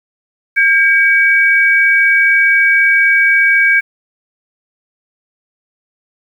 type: tone pair together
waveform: sine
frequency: 1605.8 / 2271 Hz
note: G6 / C#7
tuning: +41 / +41 cents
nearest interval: tritone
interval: 600 cents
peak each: -10 dBFS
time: 0.56-3.81 s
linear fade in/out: 20 ms
effects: 7-bit